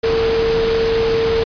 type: tone in noise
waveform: sine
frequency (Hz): 453.5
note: A#4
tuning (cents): -48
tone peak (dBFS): -14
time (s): 0.03-1.44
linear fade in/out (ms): 10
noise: pink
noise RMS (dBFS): -23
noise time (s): 0.03-1.44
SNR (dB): +6
effects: resampled to 11025 Hz